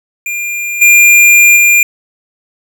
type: tone with level steps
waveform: square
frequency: 2400 Hz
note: D7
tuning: 37 cents sharp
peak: -16 / -3 / -5 dBFS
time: 0.26-1.83 s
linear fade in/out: 2 ms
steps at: 0.81 / 1.56 s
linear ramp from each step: 10 ms
effects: none